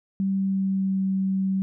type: tone with pitch glide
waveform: sine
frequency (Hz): 193.8 to 191.57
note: G3 to G3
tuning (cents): -20 to -40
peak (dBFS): -21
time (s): 0.2-1.62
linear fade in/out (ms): 0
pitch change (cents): -20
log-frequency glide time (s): 0.32-1.03
effects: none